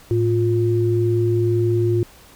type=tone pair together; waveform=sine; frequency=110 / 351.9 Hz; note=A2 / F4; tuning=0 / +13 cents; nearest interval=octave + minor sixth; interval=2013 cents; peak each=-18 dBFS; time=0.11-2.03 s; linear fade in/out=0 ms; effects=pink hiss -47 dBFS RMS until 2.35 s